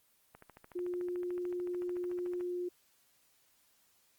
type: click train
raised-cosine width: 0.5 ms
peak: -36 dBFS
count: 29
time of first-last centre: 0.35-2.409 s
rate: 13.6 Hz
type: tone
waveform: sine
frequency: 356 Hz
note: F4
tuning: 33 cents sharp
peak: -34 dBFS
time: 0.75-2.69 s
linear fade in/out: 10 ms
effects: white hiss -70 dBFS RMS until 4.18 s + Opus 24 kbps